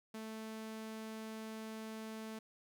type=tone; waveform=sawtooth; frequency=220 Hz; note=A3; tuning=in tune; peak=-40 dBFS; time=0.14-2.39 s; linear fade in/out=5 ms; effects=13-bit